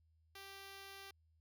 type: tone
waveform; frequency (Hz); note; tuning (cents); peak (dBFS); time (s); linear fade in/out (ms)
5% pulse; 392; G4; 0; -40; 0.35-1.11; 5
effects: added 80 Hz sine -70 dBFS peak until 1.4 s